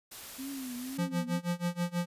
white noise, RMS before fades -45 dBFS, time 0.11-0.98 s, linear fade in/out 10 ms
sine tone with vibrato, 260 Hz, C4, 11 cents flat, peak -37 dBFS, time 0.38-1.4 s, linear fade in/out 20 ms, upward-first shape triangle, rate 2 Hz, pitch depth 130 cents each way
square tone with tremolo, 174.61 Hz, F3, in tune, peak -28 dBFS, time 0.98-2.06 s, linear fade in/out 10 ms, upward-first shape sine, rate 6.2 Hz, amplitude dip 95%
effects resampled to 32000 Hz

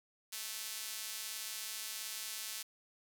sawtooth tone with high-pass filter, 218.6 Hz, A3, 11 cents flat, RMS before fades -43 dBFS, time 0.32-2.63 s, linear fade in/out 10 ms, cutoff 4200 Hz, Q 0.59, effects 10-bit

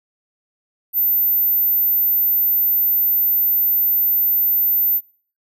sine tone, 14180 Hz, A9, 12 cents sharp, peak -14 dBFS, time 0.93-5.01 s, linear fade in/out 50 ms, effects noise-tail reverb RT60 0.4 s tail -19 dB re dry

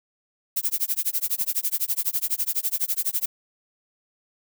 violet noise with tremolo, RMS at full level -22 dBFS, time 0.56-3.26 s, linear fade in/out 10 ms, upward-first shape sine, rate 12 Hz, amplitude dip 100%, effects none

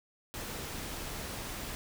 pink noise, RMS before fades -40 dBFS, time 0.34-1.75 s, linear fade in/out 0 ms, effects none

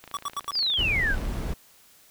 click train, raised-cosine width 0.3 ms, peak -26 dBFS, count 34, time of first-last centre 0.04-1.253 s, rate 27.2 Hz
square tone bursts, 1141 Hz, C#6, 50 cents sharp, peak -28 dBFS, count 4, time 0.14-0.508 s, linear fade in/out 0 ms, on 29 ms, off 84 ms
sine exponential sweep, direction down, 5274 to 1458 Hz, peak -22 dBFS, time 0.52-1.16 s, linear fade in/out 50 ms
brown noise, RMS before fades -29 dBFS, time 0.78-1.54 s, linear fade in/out 10 ms
effects white hiss -56 dBFS RMS until 2.1 s

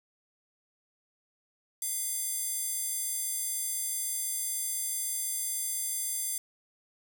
square tone with high-pass filter, 689 Hz, F5, 24 cents flat, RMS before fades -33 dBFS, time 1.82-6.38 s, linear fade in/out 2 ms, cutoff 8800 Hz, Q 1.9, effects none

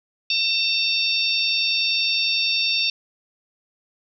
harmonic tone with a mistuned harmonic, 910 Hz, A#5, 42 cents flat, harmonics 3 / 4 / 5 / 6, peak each -23 / -24 / -25 / -26 dBFS, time 0.3-2.9 s, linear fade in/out 2 ms, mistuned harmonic 3, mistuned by -26 cents, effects none

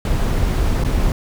brown noise with dropouts, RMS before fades -17 dBFS, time 0.05-1.12 s, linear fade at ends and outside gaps 2 ms, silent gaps 0.839-0.847 s, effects none

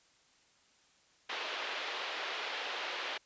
white band-pass noise, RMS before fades -39 dBFS, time 1.29-3.18 s, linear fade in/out 10 ms, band 390 to 3600 Hz, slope 24 dB/octave, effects white hiss -67 dBFS RMS until 3.25 s + resampled to 16000 Hz

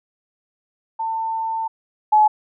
sine tone pair in turn, 896 / 853.3 Hz, A5 / G#5, +31 / +47 cents, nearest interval minor second, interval 84 cents, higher first, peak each -21 / -10 dBFS, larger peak second, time 0.99-1.68 / 2.12-2.28 s, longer first, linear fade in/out 10 ms, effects none

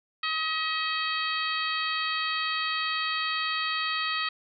harmonic tone with a mistuned harmonic, 638 Hz, D#5, 43 cents sharp, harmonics 2 / 3 / 4 / 5 / 6 / 7, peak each -31 / -33 / -34 / -35 / -36 / -36 dBFS, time 0.23-4.29 s, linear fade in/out 5 ms, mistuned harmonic 2, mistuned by -16 cents, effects none

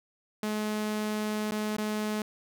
sawtooth tone with dropouts, 212.9 Hz, G#3, 43 cents sharp, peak -25 dBFS, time 0.43-2.22 s, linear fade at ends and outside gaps 2 ms, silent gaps 1.51-1.519 / 1.767-1.783 s, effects none

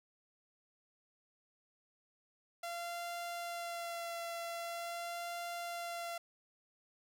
sawtooth tone with vibrato, 685 Hz, F5, 34 cents flat, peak -36 dBFS, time 2.63-6.18 s, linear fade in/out 5 ms, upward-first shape sine, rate 0.44 Hz, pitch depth 16 cents each way, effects none

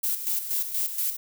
violet noise with tremolo, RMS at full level -26 dBFS, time 0.03-1.17 s, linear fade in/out 10 ms, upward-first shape square, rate 4.2 Hz, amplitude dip 60%, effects none

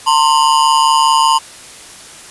square ring-modulated tone, 981 Hz, B5, 12 cents flat, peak -6 dBFS, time 0.06-1.39 s, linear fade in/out 20 ms, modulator 72.5 Hz, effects white hiss -35 dBFS RMS until 2.3 s + resampled to 24000 Hz

